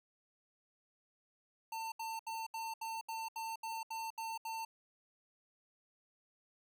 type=tone bursts; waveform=square; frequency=899 Hz; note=A5; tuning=37 cents sharp; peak=-40 dBFS; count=11; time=1.72-4.65 s; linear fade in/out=5 ms; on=200 ms; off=73 ms; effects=none